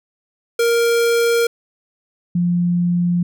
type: tone pair in turn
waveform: square / sine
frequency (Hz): 467.2 / 175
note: A#4 / F3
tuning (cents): +4 / +4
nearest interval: octave + perfect fourth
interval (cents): 1700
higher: first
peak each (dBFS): -14 / -14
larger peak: neither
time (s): 0.59-1.47 / 2.35-3.23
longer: neither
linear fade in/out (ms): 5
effects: none